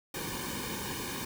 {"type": "noise with comb filter", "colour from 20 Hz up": "pink", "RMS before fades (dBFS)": -37, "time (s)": [0.14, 1.25], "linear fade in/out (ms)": 5, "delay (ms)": 1.5, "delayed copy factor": -1, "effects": []}